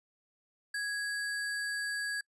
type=tone with sample-and-hold; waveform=sine; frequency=1661.2 Hz; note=G#6; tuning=in tune; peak=-32 dBFS; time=0.74-2.21 s; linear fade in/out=5 ms; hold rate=6300 Hz; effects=noise-tail reverb RT60 0.1 s tail -26 dB re dry + resampled to 24000 Hz